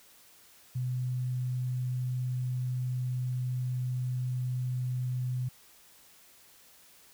sine tone, 126.1 Hz, B2, 36 cents sharp, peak -29 dBFS, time 0.75-5.49 s, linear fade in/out 10 ms, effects white hiss -58 dBFS RMS until 7.13 s

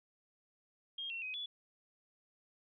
sine tone with pitch steps, 3231 / 2717 / 2518 / 3427 Hz, G#7 / F7 / D#7 / A7, -48 / -48 / +20 / -46 cents, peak -39 dBFS, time 0.98-1.46 s, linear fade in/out 5 ms, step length 120 ms, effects none

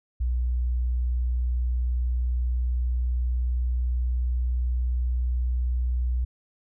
sine tone with pitch glide, 61.1 to 61.49 Hz, B1 to B1, -18 to -7 cents, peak -22 dBFS, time 0.2-6.25 s, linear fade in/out 10 ms, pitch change +11 cents, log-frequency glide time 0.9-5.42 s, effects none

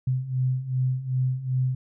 sine beating tone pair, 127.1 / 129.7 Hz, C3 / C3, -50 / -15 cents, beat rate 2.6 Hz, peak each -28 / -24 dBFS, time 0.07-1.75 s, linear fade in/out 5 ms, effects none

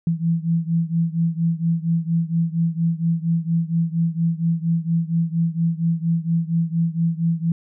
sine beating tone pair, 164.81 / 169.11 Hz, E3 / E3, 0 / +45 cents, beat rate 4.3 Hz, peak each -20 / -22 dBFS, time 0.07-7.52 s, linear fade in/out 2 ms, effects none

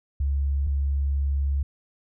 sine tone pair in turn, 69.7 / 69.7 Hz, C#2 / C#2, +10 / +10 cents, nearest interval unison, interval 0 cents, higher neither, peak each -21 dBFS, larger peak neither, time 0.2-0.67 / 0.67-1.63 s, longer second, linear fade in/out 5 ms, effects none

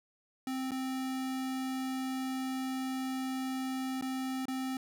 square tone with dropouts, 261.6 Hz, C4, in tune, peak -34 dBFS, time 0.47-4.77 s, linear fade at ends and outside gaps 2 ms, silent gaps 0.709-0.717 / 4.012-4.023 / 4.455-4.482 s, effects none

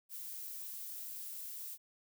violet noise, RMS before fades -45 dBFS, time 0.09-1.78 s, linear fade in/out 50 ms, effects none

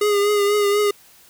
square tone with vibrato, 410.7 Hz, G#4, 19 cents flat, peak -16 dBFS, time 0.01-0.91 s, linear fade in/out 5 ms, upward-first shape triangle, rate 4.1 Hz, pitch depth 41 cents each way, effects white hiss -50 dBFS RMS until 1.29 s

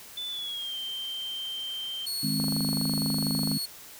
sine tone with pitch glide, 3500 to 3136 Hz, A7 to G7, -10 to 0 cents, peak -32 dBFS, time 0.17-2.06 s, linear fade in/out 5 ms, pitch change -190 cents, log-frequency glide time 0.3-0.76 s
sawtooth tone, 4364 Hz, C#8, 28 cents flat, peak -27 dBFS, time 2.06-3.66 s, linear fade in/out 10 ms
sine chord, Ab major, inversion second, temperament equal, 155.56 / 207.7 / 261.6 Hz, Eb3 / Ab3 / C4, 0 / 0 / 0 cents, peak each -31 dBFS, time 2.23-3.58 s, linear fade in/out 5 ms
click train, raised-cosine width 1 ms, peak -23 dBFS, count 28, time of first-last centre 2.4-3.516 s, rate 24.2 Hz
effects white hiss -47 dBFS RMS until 3.99 s

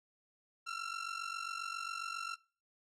sawtooth ring-modulated tone, 1357 Hz, E6, 50 cents sharp, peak -32 dBFS, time 0.66-2.36 s, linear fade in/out 20 ms, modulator 23.7 Hz, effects noise-tail reverb RT60 0.4 s tail -23 dB re dry + low-pass 7000 Hz 12 dB/octave

